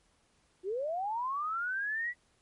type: linear sweep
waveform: sine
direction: up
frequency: 349.2 to 1970 Hz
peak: -31 dBFS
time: 0.63-2.14 s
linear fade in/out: 50 ms
effects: pink hiss -70 dBFS RMS until 2.41 s + MP3 48 kbps